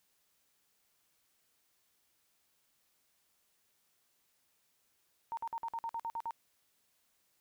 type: tone bursts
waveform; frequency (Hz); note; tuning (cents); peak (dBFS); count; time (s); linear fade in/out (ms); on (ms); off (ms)
sine; 919; A#5; -25; -35; 10; 5.32-6.308; 0; 52; 52
effects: white hiss -75 dBFS RMS until 7.4 s